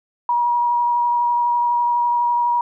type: tone with vibrato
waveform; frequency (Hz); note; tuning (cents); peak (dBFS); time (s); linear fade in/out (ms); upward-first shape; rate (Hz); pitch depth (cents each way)
sine; 958; A#5; +47; -15; 0.29-2.61; 2; sine; 12; 11
effects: none